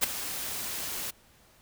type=noise with ADSR envelope; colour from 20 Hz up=white; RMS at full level=-22 dBFS; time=0.01-1.11 s; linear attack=26 ms; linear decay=10 ms; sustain=-13 dB; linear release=11 ms; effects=pink hiss -60 dBFS RMS until 1.61 s